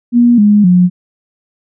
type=tone with pitch steps; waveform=sine; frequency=239.6 / 207.4 / 179.5 Hz; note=A#3 / G#3 / F3; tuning=+48 / -2 / +48 cents; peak=-4 dBFS; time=0.12-0.9 s; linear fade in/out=50 ms; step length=260 ms; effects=none